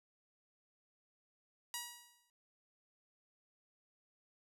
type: tone with exponential decay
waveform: 5% pulse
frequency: 960 Hz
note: B5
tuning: 49 cents flat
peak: -26 dBFS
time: 1.74-2.3 s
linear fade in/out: 1 ms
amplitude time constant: 120 ms
effects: none